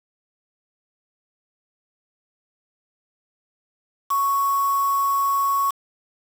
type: tone with quantisation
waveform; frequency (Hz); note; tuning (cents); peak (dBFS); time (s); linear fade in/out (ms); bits
sine; 1108.7; C#6; 0; -18; 4.1-5.71; 10; 5
effects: none